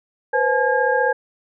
sine tone cluster, 488.9 / 524 / 854 / 1623 Hz, B4 / C5 / G#5 / G#6, -18 / +2 / +48 / -40 cents, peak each -21 dBFS, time 0.33-1.13 s, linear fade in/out 10 ms, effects none

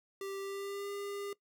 square tone with pitch glide, 392 to 403 Hz, G4 to G4, 0 to +48 cents, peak -39 dBFS, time 0.21-1.33 s, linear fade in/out 2 ms, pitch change +48 cents, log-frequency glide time 0.4-0.9 s, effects noise-tail reverb RT60 0.1 s tail -19 dB re dry

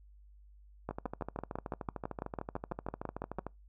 two click trains, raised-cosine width 1 ms, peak -22 / -24 dBFS, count 16 / 35, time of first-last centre 0.89-3.386 / 0.91-3.466 s, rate 6.01 / 13.3 Hz, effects noise-tail reverb RT60 0.2 s tail -25 dB re dry + added 50 Hz sine -55 dBFS peak until 3.68 s

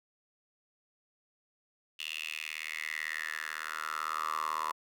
10% pulse tone with high-pass filter sweep, 78 Hz, D#2, 5 cents sharp, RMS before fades -37 dBFS, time 1.99-4.72 s, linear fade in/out 5 ms, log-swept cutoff 2900 to 1000 Hz, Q 6.8, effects none

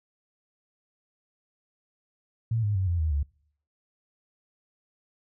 sine tone with pitch steps, 113.9 / 103.85 / 94.68 / 86.32 / 78.7 / 71.75 Hz, A#2 / G#2 / F#2 / F2 / D#2 / D2, -40 / 0 / +40 / -20 / +20 / -40 cents, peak -23 dBFS, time 2.51-3.23 s, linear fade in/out 5 ms, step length 120 ms, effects noise-tail reverb RT60 0.6 s tail -24 dB re dry

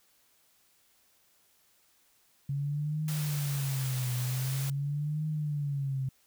sine tone with vibrato, 138.59 Hz, C#3, in tune, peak -29 dBFS, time 2.49-6.09 s, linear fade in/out 5 ms, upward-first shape triangle, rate 0.45 Hz, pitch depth 200 cents each way
white band-stop noise, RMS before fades -40 dBFS, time 3.08-4.7 s, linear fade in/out 2 ms, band 240 to 360 Hz, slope 96 dB/octave
effects white hiss -67 dBFS RMS until 6.26 s

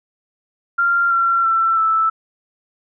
sine tone with pitch steps, 1388 / 1364.2 / 1340.7 / 1317.7 Hz, F6 / F6 / E6 / E6, -11 / -41 / +29 / -1 cents, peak -13 dBFS, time 0.78-2.1 s, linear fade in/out 10 ms, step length 330 ms, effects none

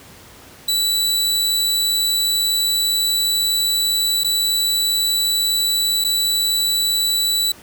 sawtooth tone with dropouts, 3951 Hz, B7, in tune, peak -13 dBFS, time 0.68-7.52 s, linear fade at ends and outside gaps 5 ms, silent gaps 4.236-4.244 / 6.041-6.046 s, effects pink hiss -43 dBFS RMS until 7.62 s + high-pass 60 Hz 12 dB/octave

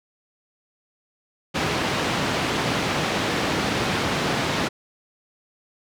pink band-pass noise, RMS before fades -24 dBFS, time 1.54-4.69 s, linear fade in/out 20 ms, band 130 to 4200 Hz, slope 12 dB/octave, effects none

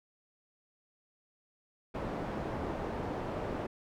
white low-pass noise, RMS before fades -37 dBFS, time 1.94-3.67 s, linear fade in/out 10 ms, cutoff 650 Hz, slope 12 dB/octave, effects none

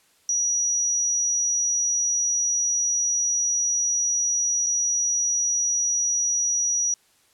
sine tone with dropouts, 5810 Hz, F#8, 32 cents flat, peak -20 dBFS, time 0.29-6.94 s, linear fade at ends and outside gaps 1 ms, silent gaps 4.663-4.667 s, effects white hiss -61 dBFS RMS until 7.33 s + low-pass 11000 Hz 12 dB/octave

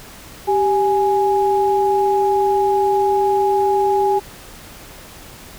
sine tone pair together, 391.7 / 830.6 Hz, G4 / G#5, -1 / 0 cents, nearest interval octave + minor second, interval 1301 cents, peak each -16 dBFS, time 0.47-4.2 s, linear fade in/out 20 ms, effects pink hiss -39 dBFS RMS until 5.58 s

